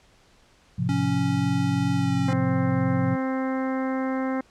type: chord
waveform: sine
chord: F major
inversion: first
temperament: equal with one note detuned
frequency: 107.8 / 130.81 / 174.61 Hz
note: A2 / C3 / F3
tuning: -35 / 0 / 0 cents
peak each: -28 / -26 / -26 dBFS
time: 0.78-3.16 s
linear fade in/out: 10 ms
type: tone with pitch glide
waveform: square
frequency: 277.2 to 272 Hz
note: C#4 to C#4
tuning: 0 to -33 cents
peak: -26 dBFS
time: 0.89-2.33 s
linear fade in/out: 0 ms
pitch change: -33 cents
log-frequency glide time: 1.94-2.19 s
type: harmonic tone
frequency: 262.8 Hz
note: C4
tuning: 8 cents sharp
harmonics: 1 / 2 / 3 / 4 / 5 / 6 / 7 / 8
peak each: -25 / -31 / -35 / -37 / -39 / -41 / -42 / -43 dBFS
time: 2.28-4.41 s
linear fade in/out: 5 ms
effects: pink hiss -58 dBFS RMS until 4.5 s + low-pass 7000 Hz 12 dB/octave